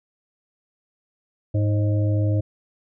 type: harmonic tone with a mistuned harmonic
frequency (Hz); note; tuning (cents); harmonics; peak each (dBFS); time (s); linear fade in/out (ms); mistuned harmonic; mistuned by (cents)
103.83; G#2; 0; 1 / 3 / 5 / 6; -18 / -28 / -32 / -34; 1.54-2.41; 10; 5; +38
effects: none